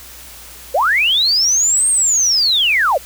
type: linear two-way sweep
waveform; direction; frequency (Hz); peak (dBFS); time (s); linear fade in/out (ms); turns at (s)
sine; up then down; 470 to 8690 to 470; -11; 0.74-2.98; 10; 1.89
effects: added 60 Hz sine -43 dBFS peak until 3.05 s + white hiss -37 dBFS RMS until 3.05 s